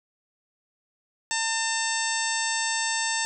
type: harmonic tone with a mistuned harmonic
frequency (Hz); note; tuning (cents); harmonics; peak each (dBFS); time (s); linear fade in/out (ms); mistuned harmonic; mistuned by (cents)
900; A5; +39; 1 / 2 / 3 / 4 / 5 / 6 / 7 / 8 / 9; -32 / -30 / -34 / -35 / -36 / -35 / -35 / -36 / -31; 1.31-3.25; 0; 9; -27
effects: none